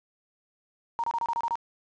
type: tone bursts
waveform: sine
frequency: 932.3 Hz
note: A#5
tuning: in tune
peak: -25 dBFS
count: 8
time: 0.99-1.555 s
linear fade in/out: 0 ms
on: 47 ms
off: 27 ms
effects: resampled to 16000 Hz + 9-bit